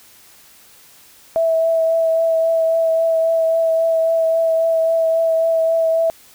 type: tone with vibrato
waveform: sine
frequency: 654 Hz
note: E5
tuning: 14 cents flat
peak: -13 dBFS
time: 1.36-6.1 s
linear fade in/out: 0 ms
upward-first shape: triangle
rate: 3.7 Hz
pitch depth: 17 cents each way
effects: white hiss -47 dBFS RMS until 6.34 s